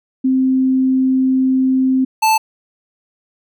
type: tone pair in turn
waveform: sine / square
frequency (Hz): 261.2 / 878.6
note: C4 / A5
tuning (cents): -3 / -3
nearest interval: octave + major sixth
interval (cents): 2100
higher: second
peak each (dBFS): -11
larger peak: neither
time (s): 0.24-2.05 / 2.22-2.38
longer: first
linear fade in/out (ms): 10
effects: none